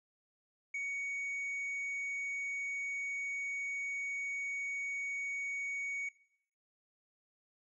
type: tone with tanh clipping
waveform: sine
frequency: 2237 Hz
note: C#7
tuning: 15 cents sharp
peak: -36 dBFS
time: 0.74-6.09 s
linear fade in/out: 5 ms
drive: 3 dB
effects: noise-tail reverb RT60 0.6 s tail -18 dB re dry + resampled to 22050 Hz